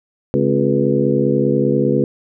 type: harmonic tone with a mistuned harmonic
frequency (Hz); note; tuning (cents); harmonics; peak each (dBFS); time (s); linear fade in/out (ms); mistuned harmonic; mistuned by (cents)
70.1; C#2; +20; 2 / 3 / 4 / 5 / 6 / 7; -20 / -20 / -20 / -20 / -20 / -20; 0.34-2.04; 0; 4; -97
effects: none